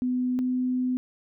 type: tone pair in turn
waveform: sine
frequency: 251 / 252.9 Hz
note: B3 / B3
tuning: +28 / +41 cents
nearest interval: unison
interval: 13 cents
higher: second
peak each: -23 dBFS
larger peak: neither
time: 0.02-0.39 / 0.39-0.97 s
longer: second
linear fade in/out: 0 ms
effects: none